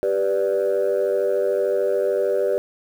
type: chord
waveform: sine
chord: G major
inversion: none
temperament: equal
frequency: 392 / 493.9 / 587.3 Hz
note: G4 / B4 / D5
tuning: 0 / 0 / 0 cents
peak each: -21 dBFS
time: 0.03-2.58 s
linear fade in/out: 0 ms
effects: tanh soft clip ceiling -13 dBFS + 8-bit